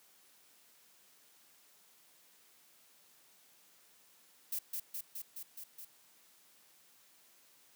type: noise with echo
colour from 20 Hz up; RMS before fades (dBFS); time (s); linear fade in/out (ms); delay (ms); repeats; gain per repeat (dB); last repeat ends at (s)
violet; -37; 4.52-4.59; 5; 210; 6; -2; 5.85
effects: white hiss -65 dBFS RMS until 7.75 s + high-pass 150 Hz 12 dB/octave